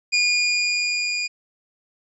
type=tone with level ramp; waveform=25% pulse; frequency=2433 Hz; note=D#7; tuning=39 cents flat; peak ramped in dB=-12 to -19 dBFS; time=0.12-1.28 s; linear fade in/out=20 ms; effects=resampled to 24000 Hz